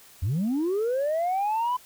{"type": "linear sweep", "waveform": "sine", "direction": "up", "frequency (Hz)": [76.9, 1014], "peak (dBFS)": -21, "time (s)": [0.22, 1.77], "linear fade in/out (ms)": 10, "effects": ["tanh soft clip ceiling -21 dBFS", "white hiss -52 dBFS RMS until 1.85 s"]}